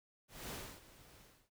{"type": "noise with ADSR envelope", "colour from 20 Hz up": "pink", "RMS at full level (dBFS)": -44, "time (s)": [0.28, 1.5], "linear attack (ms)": 220, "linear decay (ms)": 300, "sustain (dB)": -17, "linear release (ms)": 290, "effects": []}